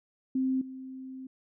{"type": "tone with level steps", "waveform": "sine", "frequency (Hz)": 261.6, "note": "C4", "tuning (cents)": 0, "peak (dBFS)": [-25, -39], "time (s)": [0.35, 1.27], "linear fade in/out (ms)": 5, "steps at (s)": 0.61, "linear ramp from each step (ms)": 5, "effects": []}